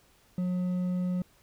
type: tone with hard clipping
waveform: triangle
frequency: 180.7 Hz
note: F#3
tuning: 41 cents flat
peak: -28 dBFS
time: 0.38-1.22 s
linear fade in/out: 2 ms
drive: 7 dB
effects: pink hiss -63 dBFS RMS until 1.42 s